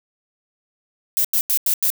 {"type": "noise bursts", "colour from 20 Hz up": "violet", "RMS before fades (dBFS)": -18, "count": 5, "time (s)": [1.17, 1.902], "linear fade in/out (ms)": 0, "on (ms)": 76, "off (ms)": 88, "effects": []}